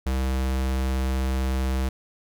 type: tone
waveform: square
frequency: 65.41 Hz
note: C2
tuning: in tune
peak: -23 dBFS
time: 0.06-1.89 s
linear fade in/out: 5 ms
effects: none